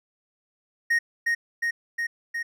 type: tone with echo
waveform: triangle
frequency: 1864.7 Hz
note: A#6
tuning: in tune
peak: -17 dBFS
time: 0.9-0.99 s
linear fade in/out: 10 ms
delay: 360 ms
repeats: 4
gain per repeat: -2 dB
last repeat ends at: 2.43 s
effects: none